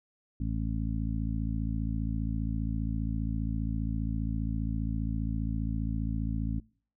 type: harmonic tone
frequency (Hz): 55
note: A1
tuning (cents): 0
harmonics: 1 / 2 / 3 / 4 / 5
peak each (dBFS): -32 / -34 / -38 / -37 / -39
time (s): 0.4-6.6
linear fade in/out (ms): 5
effects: noise-tail reverb RT60 0.5 s tail -26 dB re dry